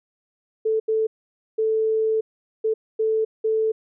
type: tone bursts at uneven times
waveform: sine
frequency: 440 Hz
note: A4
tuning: in tune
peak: -18 dBFS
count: 6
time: 0.65-0.8 / 0.88-1.07 / 1.58-2.21 / 2.64-2.74 / 2.99-3.25 / 3.44-3.72 s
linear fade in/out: 10 ms
effects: none

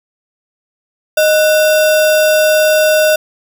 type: tone with sample-and-hold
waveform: sine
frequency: 619 Hz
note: D#5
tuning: 9 cents flat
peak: -7 dBFS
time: 1.17-3.16 s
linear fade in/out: 5 ms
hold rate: 2100 Hz
effects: none

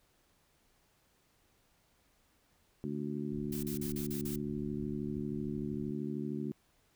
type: harmonic tone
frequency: 73 Hz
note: D2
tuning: 10 cents flat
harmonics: 2 / 3 / 4 / 5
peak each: -41 / -38 / -41 / -42 dBFS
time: 2.84-6.52 s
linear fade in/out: 0 ms
type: low-pass noise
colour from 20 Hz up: pink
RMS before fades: -50 dBFS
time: 3.32-5.91 s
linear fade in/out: 2 ms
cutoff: 120 Hz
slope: 48 dB/octave
type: noise bursts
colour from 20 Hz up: blue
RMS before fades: -44 dBFS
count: 6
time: 3.52-4.36 s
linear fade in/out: 5 ms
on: 110 ms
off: 36 ms
effects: pink hiss -71 dBFS RMS until 6.95 s

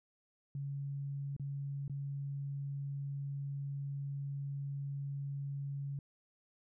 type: tone with dropouts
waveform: sine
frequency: 140 Hz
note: C#3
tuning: 18 cents sharp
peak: -37 dBFS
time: 0.55-5.99 s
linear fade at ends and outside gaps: 2 ms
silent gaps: 1.365-1.397 / 1.88-1.897 s
effects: none

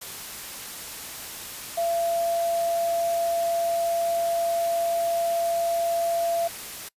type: tone in noise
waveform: sine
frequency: 678 Hz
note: E5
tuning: 49 cents sharp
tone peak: -22 dBFS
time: 1.77-6.48 s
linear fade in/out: 10 ms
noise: white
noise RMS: -37 dBFS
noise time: 0.01-6.89 s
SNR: +12 dB
effects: noise-tail reverb RT60 0.1 s tail -24 dB re dry + resampled to 32000 Hz

